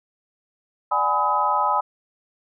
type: tone cluster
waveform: sine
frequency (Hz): 592 / 753 / 834 / 1001 / 1269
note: D5 / F#5 / G#5 / B5 / D#6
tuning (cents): +14 / +30 / +7 / +23 / +34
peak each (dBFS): -30 / -30 / -23 / -22 / -23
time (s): 0.91-1.81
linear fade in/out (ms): 10
effects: none